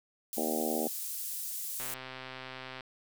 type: high-pass noise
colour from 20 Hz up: pink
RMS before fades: -38 dBFS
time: 0.33-1.94 s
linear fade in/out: 0 ms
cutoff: 9800 Hz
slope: 12 dB/octave
type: harmonic tone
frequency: 78.3 Hz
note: D#2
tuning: 11 cents sharp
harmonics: 3 / 4 / 5 / 6 / 7 / 8 / 9 / 10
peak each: -36 / -37 / -38 / -39 / -39 / -40 / -41 / -41 dBFS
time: 0.37-0.88 s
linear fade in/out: 5 ms
type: click train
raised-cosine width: 0.3 ms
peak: -26 dBFS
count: 132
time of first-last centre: 1.8-2.808 s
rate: 130 Hz
effects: none